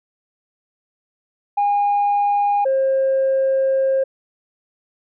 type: tone pair in turn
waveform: sine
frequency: 815 / 534.4 Hz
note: G#5 / C5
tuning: -33 / +36 cents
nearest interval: perfect fifth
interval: 731 cents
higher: first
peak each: -13 dBFS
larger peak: neither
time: 1.57-2.65 / 2.65-4.04 s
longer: second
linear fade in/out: 10 ms
effects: tanh soft clip ceiling -12 dBFS